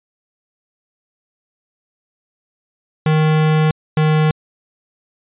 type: tone pair in turn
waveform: square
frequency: 155.56 / 154.93 Hz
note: D#3 / D#3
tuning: 0 / -7 cents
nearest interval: unison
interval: 7 cents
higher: first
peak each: -12 dBFS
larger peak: neither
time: 3.06-3.71 / 3.97-4.31 s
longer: first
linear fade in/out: 2 ms
effects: resampled to 8000 Hz